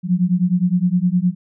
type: beating tone pair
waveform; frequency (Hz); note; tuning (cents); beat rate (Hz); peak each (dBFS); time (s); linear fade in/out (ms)
sine; 174.61 / 184.31; F3 / F#3; 0 / -6; 9.7; -17 / -17; 0.03-1.35; 50
effects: none